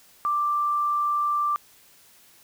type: tone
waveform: sine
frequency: 1178 Hz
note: D6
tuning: 5 cents sharp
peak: -21 dBFS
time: 0.25-1.56 s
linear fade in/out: 0 ms
effects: white hiss -55 dBFS RMS until 2.43 s